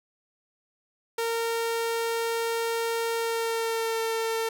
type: tone with pitch glide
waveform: sawtooth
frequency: 459.8 to 451.4 Hz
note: A#4 to A4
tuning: -24 to +44 cents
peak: -22 dBFS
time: 1.18-4.49 s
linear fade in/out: 5 ms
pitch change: -32 cents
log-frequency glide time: 3.16-4.02 s
effects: none